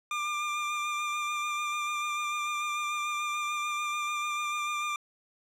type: tone with vibrato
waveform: 25% pulse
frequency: 1195 Hz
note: D6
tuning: 30 cents sharp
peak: -26 dBFS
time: 0.11-4.96 s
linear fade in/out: 2 ms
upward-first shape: sine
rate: 6.8 Hz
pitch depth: 17 cents each way
effects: low-pass 8000 Hz 12 dB/octave